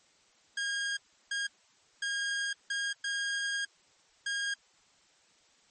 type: tone bursts at uneven times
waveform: sawtooth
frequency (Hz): 1624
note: G#6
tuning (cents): -39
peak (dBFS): -27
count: 6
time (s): 0.57-0.97 / 1.31-1.47 / 2.02-2.53 / 2.7-2.93 / 3.04-3.65 / 4.26-4.54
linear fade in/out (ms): 5
effects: white hiss -65 dBFS RMS until 5.7 s + MP3 32 kbps